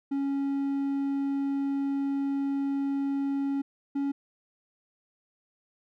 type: tone pair in turn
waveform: triangle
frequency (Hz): 277.2 / 279.3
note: C#4 / C#4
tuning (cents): 0 / +13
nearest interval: unison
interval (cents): 13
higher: second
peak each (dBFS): -24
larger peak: neither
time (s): 0.11-3.62 / 3.95-4.12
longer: first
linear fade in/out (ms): 10
effects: none